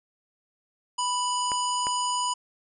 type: harmonic tone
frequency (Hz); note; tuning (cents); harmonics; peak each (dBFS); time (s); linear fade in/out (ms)
987.8; B5; 0; 1 / 3 / 5 / 7 / 9; -26 / -33 / -36 / -33 / -38; 0.98-2.34; 10
type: clicks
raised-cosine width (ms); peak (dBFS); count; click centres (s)
0.5; -18; 2; 1.518 / 1.869
effects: none